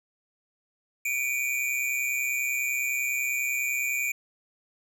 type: tone pair together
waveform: square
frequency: 2299 / 2429 Hz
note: D7 / D#7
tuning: -37 / -42 cents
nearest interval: minor second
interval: 95 cents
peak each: -30 / -29 dBFS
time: 1.05-4.12 s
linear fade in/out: 5 ms
effects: none